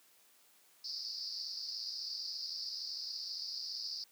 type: band-pass noise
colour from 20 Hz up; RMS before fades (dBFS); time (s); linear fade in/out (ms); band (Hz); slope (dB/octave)
pink; -42; 0.84-4.04; 5; 4500 to 5200; 96
effects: white hiss -66 dBFS RMS until 4.11 s + high-pass 200 Hz 12 dB/octave